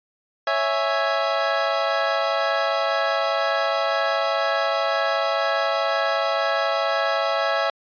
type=chord; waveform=25% pulse; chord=C# minor; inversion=none; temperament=equal; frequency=554.4 / 659.3 / 830.6 Hz; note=C#5 / E5 / G#5; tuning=0 / 0 / 0 cents; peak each=-21 / -19 / -23 dBFS; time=0.47-7.7 s; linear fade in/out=2 ms; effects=resampled to 11025 Hz